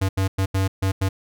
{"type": "tone bursts at uneven times", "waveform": "square", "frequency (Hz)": 95.9, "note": "G2", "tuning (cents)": -37, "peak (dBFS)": -19, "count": 6, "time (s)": [[0.01, 0.09], [0.17, 0.28], [0.38, 0.46], [0.54, 0.68], [0.82, 0.92], [1.01, 1.09]], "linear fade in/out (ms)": 10, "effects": []}